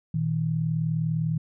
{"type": "tone pair together", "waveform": "sine", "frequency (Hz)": [119.2, 159.11], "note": ["A#2", "D#3"], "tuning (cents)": [39, 39], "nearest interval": "perfect fourth", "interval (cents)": 500, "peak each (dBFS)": [-29, -24], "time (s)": [0.14, 1.38], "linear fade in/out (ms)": 5, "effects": []}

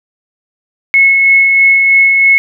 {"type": "tone with tremolo", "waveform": "sine", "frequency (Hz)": 2187, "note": "C#7", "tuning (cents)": -24, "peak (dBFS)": -3, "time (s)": [0.94, 2.38], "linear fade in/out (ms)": 0, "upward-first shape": "sine", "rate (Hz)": 3.1, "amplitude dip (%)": 30, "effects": []}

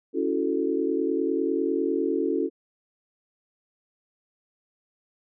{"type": "chord", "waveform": "sine", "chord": "F# minor seventh", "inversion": "second", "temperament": "equal with one note detuned", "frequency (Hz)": [279.9, 329.6, 370, 440], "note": ["C#4", "E4", "F#4", "A4"], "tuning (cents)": [17, 0, 0, 0], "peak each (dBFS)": -28, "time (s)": [0.13, 2.5], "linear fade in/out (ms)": 50, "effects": []}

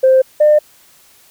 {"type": "tone pair in turn", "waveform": "sine", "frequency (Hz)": [523.3, 602], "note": ["C5", "D5"], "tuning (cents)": [0, 43], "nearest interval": "major second", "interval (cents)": 243, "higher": "second", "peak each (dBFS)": -5, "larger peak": "neither", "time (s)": [[0.03, 0.22], [0.4, 0.59]], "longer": "neither", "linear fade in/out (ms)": 10, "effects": ["tanh soft clip ceiling -2 dBFS", "white hiss -48 dBFS RMS until 1.3 s"]}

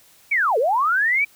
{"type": "linear two-way sweep", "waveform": "sine", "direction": "down then up", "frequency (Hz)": [2359, 420, 2359], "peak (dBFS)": -16, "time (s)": [0.31, 1.25], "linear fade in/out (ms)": 10, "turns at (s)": 0.58, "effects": ["white hiss -53 dBFS RMS until 1.35 s"]}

